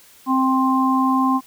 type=harmonic tone; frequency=262.8 Hz; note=C4; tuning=8 cents sharp; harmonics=1 / 3 / 4; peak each=-17 / -24 / -19 dBFS; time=0.26-1.41 s; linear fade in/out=50 ms; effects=white hiss -49 dBFS RMS until 1.46 s